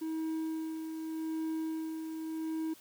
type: tone with tremolo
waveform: triangle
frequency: 319.3 Hz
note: D#4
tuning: 45 cents sharp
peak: -30 dBFS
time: 0.01-2.74 s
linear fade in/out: 10 ms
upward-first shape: sine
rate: 0.84 Hz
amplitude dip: 45%
effects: white hiss -58 dBFS RMS until 2.8 s + high-pass 60 Hz 12 dB/octave